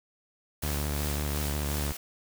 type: noise with tremolo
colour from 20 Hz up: white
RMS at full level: -36 dBFS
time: 0.62-1.97 s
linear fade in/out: 5 ms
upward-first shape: sine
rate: 2.8 Hz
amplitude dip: 35%
type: tone with vibrato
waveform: sawtooth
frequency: 73.2 Hz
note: D2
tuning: 5 cents flat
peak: -25 dBFS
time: 0.63-1.92 s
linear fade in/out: 0 ms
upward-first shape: square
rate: 5.5 Hz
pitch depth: 31 cents each way
effects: none